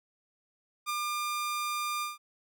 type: tone with ADSR envelope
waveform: sawtooth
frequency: 1200 Hz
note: D6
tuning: 37 cents sharp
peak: -25 dBFS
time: 0.86-2.18 s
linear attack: 36 ms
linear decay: 12 ms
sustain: -2 dB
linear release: 160 ms
effects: none